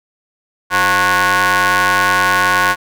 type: ring-modulated tone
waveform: sawtooth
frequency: 189.3 Hz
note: F#3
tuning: 40 cents sharp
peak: -4 dBFS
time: 0.7-2.76 s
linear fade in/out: 50 ms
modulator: 1280 Hz
effects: none